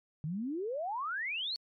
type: exponential sweep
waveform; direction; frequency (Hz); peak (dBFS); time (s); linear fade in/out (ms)
sine; up; 145 to 4498; -33; 0.24-1.56; 0
effects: MP3 64 kbps